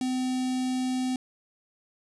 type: tone with notch filter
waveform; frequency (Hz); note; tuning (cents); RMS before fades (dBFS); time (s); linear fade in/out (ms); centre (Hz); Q
square; 255.6; C4; -40; -28; 0.01-1.16; 2; 1400; 0.73
effects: resampled to 24000 Hz + 11-bit